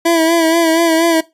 25% pulse tone with vibrato, 329.6 Hz, E4, in tune, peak -6 dBFS, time 0.05-1.21 s, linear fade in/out 10 ms, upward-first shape sine, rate 4.2 Hz, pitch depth 46 cents each way, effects noise-tail reverb RT60 0.2 s tail -18 dB re dry + resampled to 32000 Hz

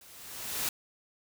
white noise with level ramp, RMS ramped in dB -55 to -30 dBFS, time 0.01-0.69 s, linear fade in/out 2 ms, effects none

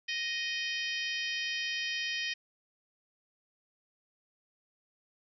harmonic tone, 622.3 Hz, D#5, in tune, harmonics 3 / 4 / 5 / 6 / 7 / 8 / 9, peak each -37 / -37 / -38 / -45 / -46 / -42 / -45 dBFS, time 0.08-2.34 s, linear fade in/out 10 ms, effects none

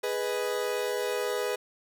40% pulse chord, G# minor, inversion none, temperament equal, 415.3 / 493.9 / 622.3 Hz, G#4 / B4 / D#5, 0 / 0 / 0 cents, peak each -31 / -30 / -36 dBFS, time 0.03-1.56 s, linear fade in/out 10 ms, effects none

